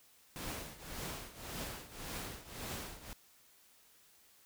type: noise with tremolo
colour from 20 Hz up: pink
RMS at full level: -41 dBFS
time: 0.36-3.13 s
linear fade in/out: 0 ms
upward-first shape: triangle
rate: 1.8 Hz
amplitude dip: 85%
effects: white hiss -65 dBFS RMS until 4.45 s